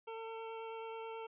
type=tone with vibrato; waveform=25% pulse; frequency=450 Hz; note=A4; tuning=39 cents sharp; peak=-39 dBFS; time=0.07-1.27 s; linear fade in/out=10 ms; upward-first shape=sine; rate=9.3 Hz; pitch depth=9 cents each way; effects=resampled to 8000 Hz